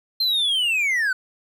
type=linear sweep; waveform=triangle; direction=down; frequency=4186 to 1467 Hz; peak=-17 dBFS; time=0.2-1.13 s; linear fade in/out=5 ms; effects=none